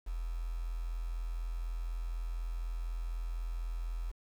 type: tone with quantisation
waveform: sine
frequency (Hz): 42.03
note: E1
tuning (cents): +34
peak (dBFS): -34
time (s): 0.06-4.12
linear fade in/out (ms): 20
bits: 9
effects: none